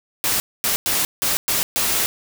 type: noise bursts at uneven times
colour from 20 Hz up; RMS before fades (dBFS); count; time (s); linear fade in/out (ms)
white; -20; 6; 0.24-0.4 / 0.64-0.76 / 0.86-1.05 / 1.22-1.37 / 1.48-1.63 / 1.76-2.06; 0
effects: none